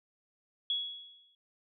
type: tone with exponential decay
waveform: sine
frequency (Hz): 3354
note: G#7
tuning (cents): +16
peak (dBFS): -27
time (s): 0.7-1.35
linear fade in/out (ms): 2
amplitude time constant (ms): 140
effects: none